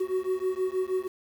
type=beating tone pair; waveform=triangle; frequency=370 / 376.3 Hz; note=F#4 / F#4; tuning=0 / +29 cents; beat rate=6.3 Hz; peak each=-27 dBFS; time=0-1.08 s; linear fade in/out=10 ms; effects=8-bit